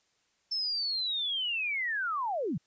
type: linear sweep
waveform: sine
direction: down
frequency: 5330 to 120 Hz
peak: -29 dBFS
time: 0.51-2.58 s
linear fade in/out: 10 ms
effects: white hiss -72 dBFS RMS until 2.66 s + resampled to 16000 Hz